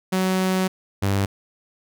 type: tone pair in turn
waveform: sawtooth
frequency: 187.1 / 98.74 Hz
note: F#3 / G2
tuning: +20 / +13 cents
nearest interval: major seventh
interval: 1107 cents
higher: first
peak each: -15 dBFS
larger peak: neither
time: 0.12-0.68 / 1.02-1.26 s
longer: first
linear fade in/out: 10 ms
effects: none